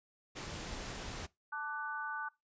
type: noise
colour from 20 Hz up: pink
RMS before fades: -43 dBFS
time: 0.35-1.27 s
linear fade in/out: 20 ms
type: chord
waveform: sine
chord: D major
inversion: second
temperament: equal with one note detuned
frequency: 880 / 1174.7 / 1492.9 Hz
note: A5 / D6 / F#6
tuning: 0 / 0 / +15 cents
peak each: -43 / -43 / -39 dBFS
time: 1.52-2.29 s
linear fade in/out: 10 ms
effects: noise-tail reverb RT60 0.2 s tail -21 dB re dry + resampled to 16000 Hz